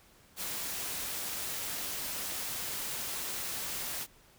white noise, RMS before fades -37 dBFS, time 0.36-4.07 s, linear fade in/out 50 ms, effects pink hiss -61 dBFS RMS until 4.38 s

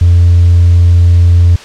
sine tone with hard clipping, 86.8 Hz, F2, 10 cents flat, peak -3 dBFS, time 0.01-1.56 s, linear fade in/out 5 ms, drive 1 dB, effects white hiss -31 dBFS RMS until 1.64 s + low-pass 5000 Hz 12 dB/octave

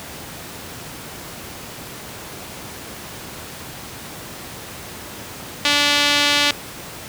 sawtooth tone with band-pass filter, 290 Hz, D4, 22 cents flat, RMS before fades -17 dBFS, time 5.65-6.51 s, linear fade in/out 2 ms, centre 3500 Hz, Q 1.5, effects pink hiss -34 dBFS RMS until 7.08 s + high-pass 80 Hz 12 dB/octave

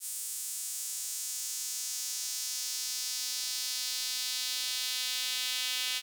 sawtooth tone with high-pass filter sweep, 253.1 Hz, B3, 43 cents sharp, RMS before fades -35 dBFS, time 0-6.02 s, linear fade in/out 50 ms, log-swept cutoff 8600 to 3200 Hz, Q 1.8, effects none

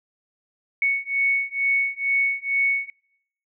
sine beating tone pair, 2217 / 2219.2 Hz, C#7 / C#7, 0 / +1 cents, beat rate 2.2 Hz, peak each -23 dBFS, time 0.82-2.9 s, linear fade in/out 2 ms, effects noise-tail reverb RT60 0.8 s tail -26 dB re dry

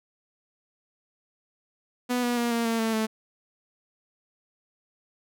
sawtooth tone with pitch steps, 246.9 / 242.1 / 237.4 / 232.8 / 228.2 / 223.8 / 219.5 Hz, B3 / B3 / A#3 / A#3 / A#3 / A3 / A3, 0 / -34 / +32 / -2 / -37 / +30 / -4 cents, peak -20 dBFS, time 2.09-3.07 s, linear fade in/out 20 ms, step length 140 ms, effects none

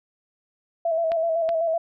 sine tone with vibrato, 659.3 Hz, E5, in tune, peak -20 dBFS, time 0.85-1.78 s, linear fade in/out 5 ms, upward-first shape square, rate 7.9 Hz, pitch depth 38 cents each way
clicks, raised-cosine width 0.3 ms, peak -18 dBFS, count 2, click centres 1.119 / 1.491 s
effects none

